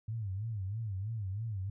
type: tone with vibrato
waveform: sine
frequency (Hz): 103.83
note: G#2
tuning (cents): 0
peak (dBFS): -34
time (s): 0.08-1.7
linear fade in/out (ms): 5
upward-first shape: sine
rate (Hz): 3.1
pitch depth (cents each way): 180
effects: none